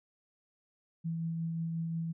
sine tone with tremolo, 164.81 Hz, E3, in tune, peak -31 dBFS, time 1.04-2.13 s, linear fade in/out 20 ms, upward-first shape triangle, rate 5.6 Hz, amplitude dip 25%, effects none

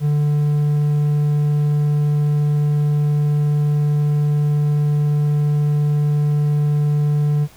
triangle tone, 147.6 Hz, D3, 9 cents sharp, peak -12 dBFS, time 0-7.48 s, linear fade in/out 50 ms, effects pink hiss -47 dBFS RMS until 7.56 s

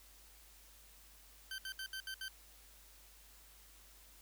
20% pulse tone bursts, 1547 Hz, G6, 23 cents flat, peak -37 dBFS, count 6, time 1.51-2.282 s, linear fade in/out 2 ms, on 72 ms, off 68 ms, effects added 50 Hz sine -63 dBFS peak until 4.21 s + white hiss -62 dBFS RMS until 4.21 s

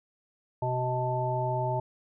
harmonic tone, 126.1 Hz, B2, 36 cents sharp, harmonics 1 / 3 / 5 / 7, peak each -30 / -36 / -32 / -31 dBFS, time 0.62-1.8 s, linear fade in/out 5 ms, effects none

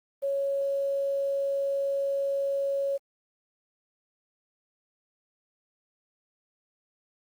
sine tone with quantisation, 554.4 Hz, C#5, in tune, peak -25 dBFS, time 0.22-2.98 s, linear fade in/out 20 ms, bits 9, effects Opus 24 kbps

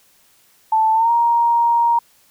sine tone with pitch glide, 880 to 937.7 Hz, A5 to A#5, 0 to +10 cents, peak -12 dBFS, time 0.72-1.99 s, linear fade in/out 5 ms, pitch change +110 cents, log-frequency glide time 0.93-1.11 s, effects white hiss -55 dBFS RMS until 2.3 s

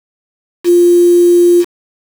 sine tone with quantisation, 349.2 Hz, F4, in tune, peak -4 dBFS, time 0.64-1.65 s, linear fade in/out 50 ms, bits 4, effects none

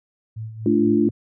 sine tone with tremolo, 110.5 Hz, A2, 8 cents sharp, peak -27 dBFS, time 0.36-1.11 s, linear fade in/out 10 ms, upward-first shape sine, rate 4.2 Hz, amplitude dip 60%
sine chord, D minor, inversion second, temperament equal with one note detuned, 220 / 293.7 / 344.4 Hz, A3 / D4 / F4, 0 / 0 / -24 cents, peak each -19 dBFS, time 0.66-1.09 s, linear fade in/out 2 ms
effects none

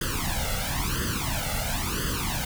pink noise with flanger, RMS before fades -28 dBFS, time 0.01-2.45 s, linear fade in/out 5 ms, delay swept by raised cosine 0.63 to 1.46 ms, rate 0.98 Hz, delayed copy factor +1, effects none

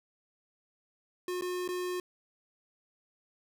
square tone with dropouts, 360 Hz, F#4, 47 cents flat, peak -33 dBFS, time 1.28-2 s, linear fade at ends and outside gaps 2 ms, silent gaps 1.411-1.421 / 1.678-1.688 s, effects none

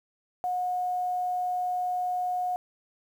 sine tone, 725 Hz, F#5, 35 cents flat, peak -26 dBFS, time 0.44-2.56 s, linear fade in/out 0 ms, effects 9-bit

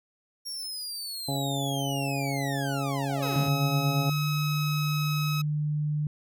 sawtooth linear sweep, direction down, 5588 to 52.3 Hz, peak -31 dBFS, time 0.45-3.5 s, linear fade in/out 20 ms
harmonic tone, 138.59 Hz, C#3, in tune, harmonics 1 / 2 / 3 / 4 / 5 / 6, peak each -30 / -33 / -40 / -38 / -36 / -38 dBFS, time 1.28-4.1 s, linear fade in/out 5 ms
15% pulse tone, 1278 Hz, D#6, 46 cents sharp, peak -25 dBFS, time 3.22-5.42 s, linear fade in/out 10 ms
sine tone with pitch glide, 146.6 to 150.03 Hz, D3 to D3, -3 to +37 cents, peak -25 dBFS, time 3.36-6.07 s, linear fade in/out 2 ms, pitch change +40 cents, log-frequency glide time 3.6-4.53 s
effects none

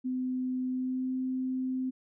sine tone with pitch glide, 255.3 to 258.3 Hz, C4 to C4, -42 to -22 cents, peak -29 dBFS, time 0.04-1.91 s, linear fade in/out 20 ms, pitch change +20 cents, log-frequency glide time 0.68-1.14 s, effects none

